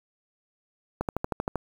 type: click train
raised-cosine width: 1 ms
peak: -13 dBFS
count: 8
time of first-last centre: 1.01-1.557 s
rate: 12.8 Hz
effects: 7-bit